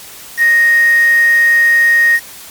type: tone with quantisation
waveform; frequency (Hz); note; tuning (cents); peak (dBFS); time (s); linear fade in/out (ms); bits
sine; 1864.7; A#6; 0; -6; 0.37-2.2; 50; 4
effects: white hiss -33 dBFS RMS until 2.5 s + MP3 96 kbps